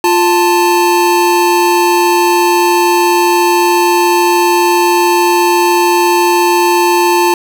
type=tone pair together; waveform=square; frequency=350.4 / 883 Hz; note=F4 / A5; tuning=+6 / +6 cents; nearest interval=octave + major third; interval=1600 cents; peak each=-11 dBFS; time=0.04-7.34 s; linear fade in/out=2 ms; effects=none